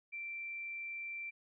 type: tone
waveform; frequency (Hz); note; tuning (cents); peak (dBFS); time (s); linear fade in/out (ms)
sine; 2349; D7; 0; -40; 0.12-1.31; 20
effects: none